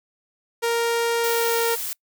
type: tone with pitch glide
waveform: sawtooth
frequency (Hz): 466.2 to 463.5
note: A#4 to A#4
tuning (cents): 0 to -10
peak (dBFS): -16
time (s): 0.62-1.76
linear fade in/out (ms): 20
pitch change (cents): -10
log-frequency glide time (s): 1.22-1.55
type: noise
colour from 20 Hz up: blue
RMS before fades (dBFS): -29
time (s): 1.24-1.93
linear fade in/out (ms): 0
effects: noise-tail reverb RT60 0.1 s tail -26 dB re dry